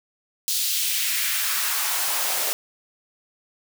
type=noise with high-pass filter sweep; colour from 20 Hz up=white; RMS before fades=-24 dBFS; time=0.48-2.53 s; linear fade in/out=0 ms; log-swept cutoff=4300 to 470 Hz; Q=1.5; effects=none